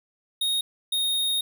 square tone pair in turn, 3729 / 3714 Hz, A#7 / A#7, 0 / -7 cents, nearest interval unison, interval 7 cents, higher first, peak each -23 dBFS, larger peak neither, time 0.41-0.61 / 0.92-1.41 s, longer second, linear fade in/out 5 ms, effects none

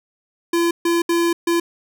square tone bursts at uneven times, 340 Hz, F4, 46 cents flat, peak -16 dBFS, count 4, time 0.53-0.71 / 0.85-1.02 / 1.09-1.33 / 1.47-1.6 s, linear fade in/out 5 ms, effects none

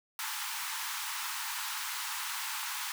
pink high-pass noise, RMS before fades -37 dBFS, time 0.19-2.92 s, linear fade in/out 2 ms, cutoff 840 Hz, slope 96 dB/octave, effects none

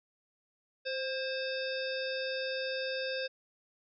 harmonic tone with a mistuned harmonic, 523.3 Hz, C5, in tune, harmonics 1 / 3 / 5 / 7 / 9 / 10, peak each -35 / -40 / -42 / -43 / -45 / -45 dBFS, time 0.85-3.28 s, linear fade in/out 20 ms, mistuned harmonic 3, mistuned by +37 cents, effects none

